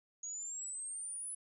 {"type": "exponential sweep", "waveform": "sine", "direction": "up", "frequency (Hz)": [6645, 10180], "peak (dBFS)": -40, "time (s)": [0.23, 1.35], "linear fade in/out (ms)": 5, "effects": []}